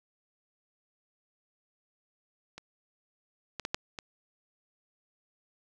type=clicks; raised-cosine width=0.2 ms; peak=-26 / -19 / -15 / -11 / -21 dBFS; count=5; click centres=2.58 / 3.597 / 3.651 / 3.745 / 3.988 s; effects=none